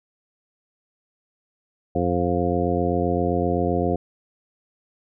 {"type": "harmonic tone", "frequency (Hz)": 87.7, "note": "F2", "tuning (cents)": 8, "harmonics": [1, 2, 3, 4, 5, 6, 8], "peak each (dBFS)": [-27, -27, -27, -27, -27, -27, -27], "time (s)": [1.95, 3.96], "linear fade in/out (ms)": 5, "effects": []}